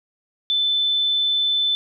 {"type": "tone", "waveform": "sine", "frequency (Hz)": 3520, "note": "A7", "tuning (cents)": 0, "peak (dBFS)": -17, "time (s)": [0.5, 1.75], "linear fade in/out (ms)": 0, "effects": []}